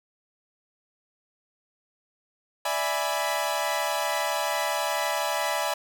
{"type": "chord", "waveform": "sawtooth", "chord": "E dominant seventh", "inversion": "third", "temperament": "equal", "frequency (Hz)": [587.3, 659.3, 830.6, 987.8], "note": ["D5", "E5", "G#5", "B5"], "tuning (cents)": [0, 0, 0, 0], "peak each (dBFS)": -27, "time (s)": [2.65, 5.74], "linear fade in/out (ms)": 5, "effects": []}